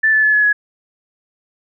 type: tone with pitch steps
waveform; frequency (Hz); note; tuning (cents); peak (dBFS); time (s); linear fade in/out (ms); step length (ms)
sine; 1760 / 1739.8 / 1719.8 / 1700 / 1680.5; A6 / A6 / A6 / G#6 / G#6; 0 / -20 / -40 / +40 / +20; -10; 0.03-0.53; 10; 100
effects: none